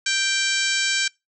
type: harmonic tone with a mistuned harmonic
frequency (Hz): 784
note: G5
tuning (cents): 0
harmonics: 2 / 3 / 4 / 5 / 6 / 7 / 8 / 9 / 10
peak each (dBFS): -25 / -27 / -28 / -29 / -30 / -30 / -31 / -32 / -32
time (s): 0.06-1.08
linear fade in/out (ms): 5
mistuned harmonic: 6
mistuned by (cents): -43
effects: noise-tail reverb RT60 0.2 s tail -23 dB re dry